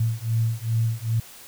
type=beating tone pair; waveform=sine; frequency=112.4 / 114.9 Hz; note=A2 / A#2; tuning=+37 / -25 cents; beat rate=2.5 Hz; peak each=-24 dBFS; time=0-1.2 s; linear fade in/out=5 ms; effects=white hiss -45 dBFS RMS until 1.47 s

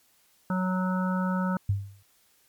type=harmonic tone; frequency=185 Hz; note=F#3; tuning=in tune; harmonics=1 / 3 / 5 / 7 / 8; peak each=-25 / -36 / -35 / -35 / -38 dBFS; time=0.5-1.57 s; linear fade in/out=2 ms
type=tone with exponential decay; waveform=sine; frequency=99.4 Hz; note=G2; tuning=25 cents sharp; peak=-19 dBFS; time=1.69-2.03 s; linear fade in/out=5 ms; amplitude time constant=73 ms
effects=white hiss -64 dBFS RMS until 2.48 s + MP3 96 kbps

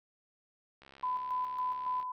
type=click train; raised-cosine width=0.3 ms; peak=-38 dBFS; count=83; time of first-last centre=0.82-2.028 s; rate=67.9 Hz
type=tone with tremolo; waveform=sine; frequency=1005 Hz; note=B5; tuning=30 cents sharp; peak=-30 dBFS; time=1.03-2.12 s; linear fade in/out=5 ms; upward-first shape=square; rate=3.6 Hz; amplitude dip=45%
effects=none

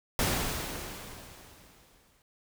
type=noise with exponential decay; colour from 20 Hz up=pink; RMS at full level=-27 dBFS; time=0.19-2.22 s; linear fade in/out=1 ms; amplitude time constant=440 ms; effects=none

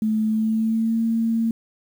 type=tone with pitch glide; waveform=sine; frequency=217.3 to 227.1 Hz; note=A3 to A#3; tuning=-21 to -45 cents; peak=-18 dBFS; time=0.02-1.51 s; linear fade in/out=2 ms; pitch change=+76 cents; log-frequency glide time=0.27-0.99 s; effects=8-bit

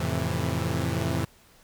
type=chord; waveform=sawtooth; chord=F major seventh; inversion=none; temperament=equal with one note detuned; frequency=87.31 / 110 / 132.49 / 164.81 Hz; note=F2 / A2 / C3 / E3; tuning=0 / 0 / +22 / 0 cents; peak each=-27 dBFS; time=0-1.25 s; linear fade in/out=5 ms; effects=pink hiss -57 dBFS RMS until 1.63 s

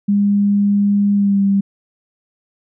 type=tone with pitch glide; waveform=sine; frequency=202.6 to 197.74 Hz; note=G#3 to G3; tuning=-43 to +15 cents; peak=-11 dBFS; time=0.08-1.61 s; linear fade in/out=10 ms; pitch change=-42 cents; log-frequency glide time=1.14-1.41 s; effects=none

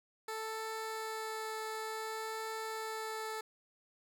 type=tone with vibrato; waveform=15% pulse; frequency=440 Hz; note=A4; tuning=in tune; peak=-32 dBFS; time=0.28-3.41 s; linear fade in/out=5 ms; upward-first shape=triangle; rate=0.56 Hz; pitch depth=9 cents each way; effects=none

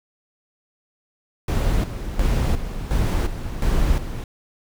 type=noise with tremolo; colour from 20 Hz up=brown; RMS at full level=-19 dBFS; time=1.48-4.24 s; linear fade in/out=2 ms; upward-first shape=square; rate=1.4 Hz; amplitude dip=65%; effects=none

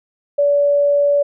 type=tone; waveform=sine; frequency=574 Hz; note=D5; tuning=40 cents flat; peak=-11 dBFS; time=0.38-1.23 s; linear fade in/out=10 ms; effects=none

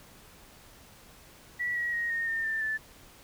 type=tone with pitch steps; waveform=sine; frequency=1945 / 1911.6 / 1878.7 / 1846.5 / 1814.7 / 1783.6 / 1752.9 Hz; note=B6 / A#6 / A#6 / A#6 / A#6 / A6 / A6; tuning=-27 / +43 / +13 / -17 / -47 / +23 / -7 cents; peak=-28 dBFS; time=1.59-2.78 s; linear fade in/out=20 ms; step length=170 ms; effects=pink hiss -54 dBFS RMS until 3.23 s

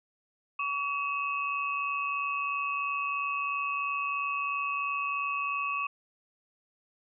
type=tone cluster; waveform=sine; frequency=1132 / 2564 / 2707 Hz; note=C#6 / E7 / E7; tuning=+36 / -49 / +45 cents; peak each=-31 / -33 / -39 dBFS; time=0.59-5.87 s; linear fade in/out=5 ms; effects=none

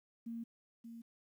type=tone with echo; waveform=sine; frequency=231 Hz; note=A#3; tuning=16 cents flat; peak=-40 dBFS; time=0.26-0.44 s; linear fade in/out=10 ms; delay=580 ms; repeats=1; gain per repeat=-7 dB; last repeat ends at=1.02 s; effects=12-bit

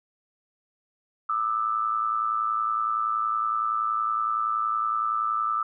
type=tone pair together; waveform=sine; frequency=1200 / 1310.7 Hz; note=D6 / E6; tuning=+37 / -10 cents; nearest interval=major second; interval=153 cents; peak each=-26 dBFS; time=1.29-5.63 s; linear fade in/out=5 ms; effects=none

